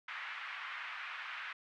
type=band-pass noise; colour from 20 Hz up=white; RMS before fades=-44 dBFS; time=0.08-1.53 s; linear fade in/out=5 ms; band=1100 to 2400 Hz; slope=24 dB/octave; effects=none